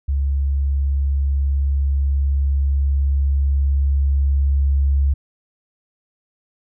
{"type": "tone with level ramp", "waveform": "sine", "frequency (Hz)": 69.3, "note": "C#2", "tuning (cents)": 0, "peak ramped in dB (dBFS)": [-16, -13], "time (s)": [0.08, 5.14], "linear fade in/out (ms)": 10, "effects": []}